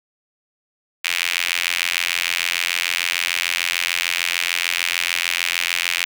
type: tone with high-pass filter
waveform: sawtooth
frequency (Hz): 86.7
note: F2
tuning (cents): -12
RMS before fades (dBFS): -22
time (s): 1.04-6.05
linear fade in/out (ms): 10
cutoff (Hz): 2400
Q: 2.6
effects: none